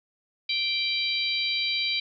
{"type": "harmonic tone", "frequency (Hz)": 783, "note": "G5", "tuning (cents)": -2, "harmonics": [3, 4, 5, 6], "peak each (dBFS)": [-29, -32, -28, -32], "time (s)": [0.49, 2], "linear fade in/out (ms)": 5, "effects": []}